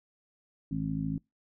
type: harmonic tone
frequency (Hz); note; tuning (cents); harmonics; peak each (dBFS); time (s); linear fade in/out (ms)
53.4; G#1; +49; 1 / 2 / 3 / 4 / 5; -42 / -43 / -33 / -37 / -34; 0.71-1.18; 5
effects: noise-tail reverb RT60 0.2 s tail -25 dB re dry